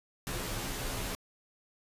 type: noise with comb filter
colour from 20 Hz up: pink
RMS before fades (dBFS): -36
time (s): 0.27-1.15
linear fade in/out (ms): 0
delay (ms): 13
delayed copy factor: -0.9
effects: resampled to 32000 Hz